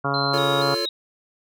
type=harmonic tone; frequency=139.7 Hz; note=C#3; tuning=14 cents sharp; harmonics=1 / 2 / 3 / 4 / 5 / 6 / 7 / 8 / 9 / 10; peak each=-28 / -31 / -31 / -32 / -29 / -34 / -31 / -28 / -32 / -28 dBFS; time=0.04-0.75 s; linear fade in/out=10 ms
type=tone with vibrato; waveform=sine; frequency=3957 Hz; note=B7; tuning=3 cents sharp; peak=-25 dBFS; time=0.14-0.89 s; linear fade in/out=2 ms; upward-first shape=square; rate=2.1 Hz; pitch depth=68 cents each way
type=chord; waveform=square; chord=F augmented; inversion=none; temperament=equal with one note detuned; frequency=349.2 / 440 / 558.9 Hz; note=F4 / A4 / C#5; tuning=0 / 0 / +14 cents; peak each=-30 dBFS; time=0.33-0.86 s; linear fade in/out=10 ms
effects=none